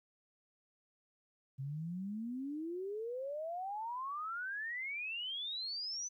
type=exponential sweep; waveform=sine; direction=up; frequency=130.81 to 6130 Hz; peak=-38 dBFS; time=1.58-6.09 s; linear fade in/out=20 ms; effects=13-bit